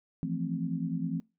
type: chord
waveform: sine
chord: F major seventh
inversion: third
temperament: equal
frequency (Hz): 164.81 / 174.61 / 220 / 261.6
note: E3 / F3 / A3 / C4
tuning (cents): 0 / 0 / 0 / 0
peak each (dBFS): -34 / -35 / -38 / -35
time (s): 0.23-1.2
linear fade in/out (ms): 0
effects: noise-tail reverb RT60 0.3 s tail -26 dB re dry